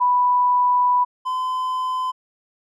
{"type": "tone pair in turn", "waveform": ["sine", "triangle"], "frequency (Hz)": [987.8, 1020.9], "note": ["B5", "C6"], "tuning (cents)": [0, -43], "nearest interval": "minor second", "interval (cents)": 57, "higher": "second", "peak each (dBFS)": [-14, -19], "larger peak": "first", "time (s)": [[0, 1.05], [1.25, 2.12]], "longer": "first", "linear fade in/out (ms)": 20, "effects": []}